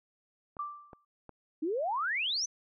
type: clicks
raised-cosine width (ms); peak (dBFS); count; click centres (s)
1; -33; 3; 0.568 / 0.932 / 1.293
type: tone with exponential decay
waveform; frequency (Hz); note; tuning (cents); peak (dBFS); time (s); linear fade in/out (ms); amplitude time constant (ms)
sine; 1174.7; D6; 0; -31; 0.59-1.05; 5; 99
type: exponential sweep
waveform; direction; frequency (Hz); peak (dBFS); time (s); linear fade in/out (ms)
sine; up; 293.7 to 6272; -29; 1.62-2.46; 10
effects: none

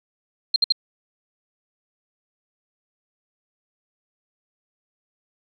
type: tone bursts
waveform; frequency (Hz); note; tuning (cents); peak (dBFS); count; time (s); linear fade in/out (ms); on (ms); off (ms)
sine; 4186; C8; 0; -13; 3; 0.54-0.723; 5; 21; 60
effects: none

